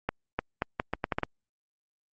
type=accelerating click train; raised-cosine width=0.5 ms; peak=-12 dBFS; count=9; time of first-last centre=0.09-1.233 s; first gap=300 ms; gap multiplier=0.77; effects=Opus 48 kbps